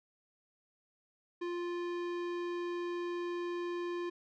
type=tone with tanh clipping; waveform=sine; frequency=349.2 Hz; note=F4; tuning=in tune; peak=-37 dBFS; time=1.41-4.1 s; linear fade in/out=10 ms; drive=18 dB; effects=none